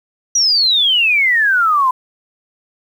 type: exponential sweep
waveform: sine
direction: down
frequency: 5890 to 996 Hz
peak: -10 dBFS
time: 0.35-1.91 s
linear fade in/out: 5 ms
effects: 7-bit